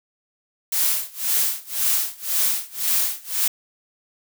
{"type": "noise with tremolo", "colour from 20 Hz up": "blue", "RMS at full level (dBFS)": -19, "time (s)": [0.72, 3.48], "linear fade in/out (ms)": 5, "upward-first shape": "sine", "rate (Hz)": 1.9, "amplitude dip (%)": 95, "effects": []}